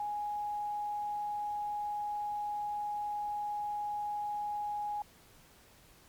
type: tone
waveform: sine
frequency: 830.6 Hz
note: G#5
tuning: in tune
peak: -33 dBFS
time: 0-5.02 s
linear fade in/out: 2 ms
effects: pink hiss -60 dBFS RMS until 6.08 s + MP3 96 kbps